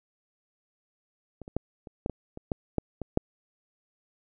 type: clicks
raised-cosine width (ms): 2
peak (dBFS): -27 / -28 / -14 / -29 / -14 / -19 / -26 / -14 / -12 / -20 / -8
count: 11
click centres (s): 1.417 / 1.479 / 1.566 / 1.872 / 2.061 / 2.097 / 2.374 / 2.518 / 2.783 / 3.017 / 3.174
effects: none